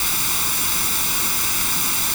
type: noise with comb filter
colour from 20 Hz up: white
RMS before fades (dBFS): -20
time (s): 0-2.14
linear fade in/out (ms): 2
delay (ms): 0.83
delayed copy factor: +0.7
effects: none